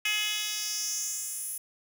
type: tone with high-pass filter sweep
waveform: 10% pulse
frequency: 422.8 Hz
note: G#4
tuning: 31 cents sharp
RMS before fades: -32 dBFS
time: 0.05-1.58 s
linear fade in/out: 5 ms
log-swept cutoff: 2600 to 11000 Hz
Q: 2.8
effects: none